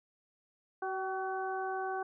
harmonic tone with a mistuned harmonic, 377.3 Hz, F#4, 34 cents sharp, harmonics 1 / 2 / 3 / 4, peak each -38 / -36 / -43 / -42 dBFS, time 0.82-2.03 s, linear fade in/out 5 ms, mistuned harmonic 2, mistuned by +24 cents, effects none

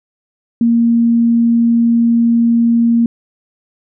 sine tone, 233.1 Hz, A#3, in tune, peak -8 dBFS, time 0.61-3.06 s, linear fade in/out 2 ms, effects none

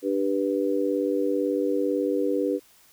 sine chord, G major, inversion second, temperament just, 294 / 392 / 490 Hz, D4 / G4 / B4, +2 / 0 / -14 cents, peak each -26 / -27 / -26 dBFS, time 0.02-2.6 s, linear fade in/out 50 ms, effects white hiss -57 dBFS RMS until 2.92 s

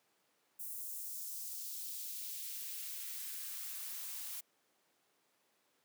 blue noise with high-pass filter sweep, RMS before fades -44 dBFS, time 0.59-4.41 s, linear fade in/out 10 ms, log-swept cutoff 9700 to 670 Hz, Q 1, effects pink hiss -75 dBFS RMS until 5.84 s + high-pass 300 Hz 12 dB/octave

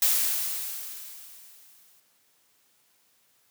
blue noise with exponential decay, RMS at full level -21 dBFS, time 0.02-2 s, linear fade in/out 2 ms, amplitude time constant 430 ms, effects white hiss -66 dBFS RMS until 3.5 s + high-pass 80 Hz 12 dB/octave

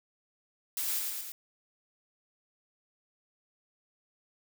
blue noise with echo, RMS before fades -33 dBFS, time 0.77-0.99 s, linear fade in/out 2 ms, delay 110 ms, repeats 3, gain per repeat -3 dB, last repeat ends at 1.32 s, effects none

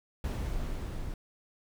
brown noise with level ramp, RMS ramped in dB -31 to -38 dBFS, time 0.24-1.14 s, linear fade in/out 2 ms, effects none

